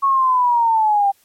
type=linear sweep; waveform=sine; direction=down; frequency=1108.7 to 784 Hz; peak=-12 dBFS; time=0.02-1.12 s; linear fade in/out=20 ms; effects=white hiss -57 dBFS RMS until 1.24 s + MP3 64 kbps